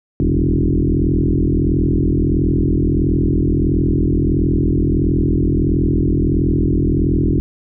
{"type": "tone with frequency modulation", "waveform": "sine", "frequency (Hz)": 107.6, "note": "A2", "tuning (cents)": -38, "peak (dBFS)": -12, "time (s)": [0.2, 7.4], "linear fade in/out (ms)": 0, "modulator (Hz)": 41.5, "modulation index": 5.9, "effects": []}